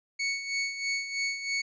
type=tone with tremolo; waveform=sawtooth; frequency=2220 Hz; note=C#7; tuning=2 cents sharp; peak=-23 dBFS; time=0.19-1.62 s; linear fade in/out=10 ms; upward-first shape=sine; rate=3.1 Hz; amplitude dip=65%; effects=resampled to 16000 Hz